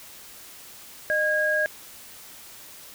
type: tone pair together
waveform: sine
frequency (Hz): 612.8 / 1636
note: D#5 / G#6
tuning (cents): -27 / -26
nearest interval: octave + perfect fourth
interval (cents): 1701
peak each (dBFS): -25 / -22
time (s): 1.1-1.66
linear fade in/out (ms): 0
effects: white hiss -45 dBFS RMS until 2.94 s